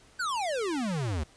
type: exponential sweep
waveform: square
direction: down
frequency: 1568 to 70.3 Hz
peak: -29 dBFS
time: 0.19-1.24 s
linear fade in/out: 10 ms
effects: pink hiss -58 dBFS RMS until 1.36 s + resampled to 22050 Hz